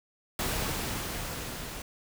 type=noise with level ramp; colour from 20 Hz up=pink; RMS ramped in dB=-30 to -40 dBFS; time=0.39-1.82 s; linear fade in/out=2 ms; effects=none

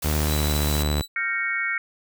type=noise; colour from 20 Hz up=white; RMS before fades=-31 dBFS; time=0.02-0.83 s; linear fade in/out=5 ms
type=tone with pitch glide; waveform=sawtooth; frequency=75.9 to 74.21 Hz; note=D#2 to D2; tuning=-42 to +19 cents; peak=-17 dBFS; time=0.04-1.02 s; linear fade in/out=10 ms; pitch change=-39 cents; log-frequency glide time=0.21-0.54 s
type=tone with tremolo; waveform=sawtooth; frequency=3951 Hz; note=B7; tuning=in tune; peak=-26 dBFS; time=0.26-1.08 s; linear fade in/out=50 ms; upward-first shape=triangle; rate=17 Hz; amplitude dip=60%
type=chord; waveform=sine; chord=G half-diminished seventh; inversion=third; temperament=equal with one note detuned; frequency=1382.5 / 1568 / 1864.7 / 2217 Hz; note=F6 / G6 / Bb6 / Db7; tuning=-18 / 0 / 0 / 0 cents; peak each=-30 / -31 / -28 / -26 dBFS; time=1.16-1.78 s; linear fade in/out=2 ms
effects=none

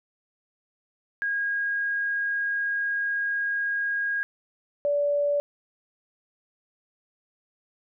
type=tone pair in turn; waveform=sine; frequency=1634 / 577.7 Hz; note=G#6 / D5; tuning=-29 / -29 cents; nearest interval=octave + tritone; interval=1800 cents; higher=first; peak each=-24 / -21 dBFS; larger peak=second; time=1.22-4.23 / 4.85-5.4 s; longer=first; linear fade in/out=0 ms; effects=none

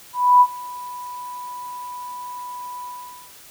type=tone with ADSR envelope; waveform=sine; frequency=987.8 Hz; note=B5; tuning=in tune; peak=-7 dBFS; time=0.13-3.33 s; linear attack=280 ms; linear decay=56 ms; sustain=-23 dB; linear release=490 ms; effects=white hiss -45 dBFS RMS until 3.5 s

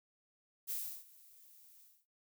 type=noise with ADSR envelope; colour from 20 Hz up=violet; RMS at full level=-38 dBFS; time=0.67-2.06 s; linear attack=36 ms; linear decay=330 ms; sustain=-23 dB; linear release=260 ms; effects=noise-tail reverb RT60 0.2 s tail -19 dB re dry

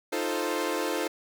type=chord; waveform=sawtooth; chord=F dominant seventh; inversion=third; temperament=equal; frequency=311.1 / 349.2 / 440 / 523.3 Hz; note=Eb4 / F4 / A4 / C5; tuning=0 / 0 / 0 / 0 cents; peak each=-29 dBFS; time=0.12-1.08 s; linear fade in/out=10 ms; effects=none

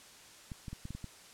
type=clicks; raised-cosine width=5 ms; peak=-29 dBFS; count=7; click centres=0.518 / 0.682 / 0.73 / 0.854 / 0.906 / 0.95 / 1.043 s; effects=white hiss -55 dBFS RMS until 1.33 s + low-pass 9000 Hz 12 dB/octave

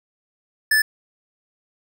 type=tone; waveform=square; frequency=1745 Hz; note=A6; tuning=15 cents flat; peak=-15 dBFS; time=0.71-0.82 s; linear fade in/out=5 ms; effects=none

